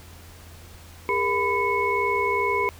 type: tone cluster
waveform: sine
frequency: 406.1 / 468.5 / 1000 / 2198 Hz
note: G#4 / A#4 / B5 / C#7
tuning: -39 / +9 / +21 / -15 cents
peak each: -26 / -30 / -24 / -26 dBFS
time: 1.09-2.69 s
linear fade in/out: 0 ms
effects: added 84 Hz sine -45 dBFS peak until 2.79 s + pink hiss -48 dBFS RMS until 2.79 s